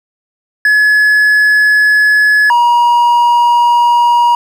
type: tone pair in turn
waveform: triangle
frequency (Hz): 1701 / 954.7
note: G#6 / A#5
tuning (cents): +41 / +41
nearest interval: minor seventh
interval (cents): 1000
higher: first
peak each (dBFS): -4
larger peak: neither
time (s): 0.65-2.5 / 2.5-4.35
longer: neither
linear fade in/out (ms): 2
effects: 7-bit